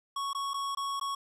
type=tone with dropouts; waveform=square; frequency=1108.7 Hz; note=C#6; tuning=in tune; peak=-32 dBFS; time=0.16-1.15 s; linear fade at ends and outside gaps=5 ms; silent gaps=0.332-0.348 / 0.535-0.541 / 0.75-0.771 / 0.998-1.011 s; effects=low-pass 10000 Hz 12 dB/octave + 10-bit